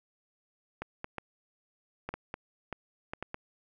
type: clicks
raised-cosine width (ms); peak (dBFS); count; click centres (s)
0.5; -21; 10; 0.82 / 1.044 / 1.183 / 2.09 / 2.14 / 2.341 / 2.727 / 3.135 / 3.226 / 3.344
effects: none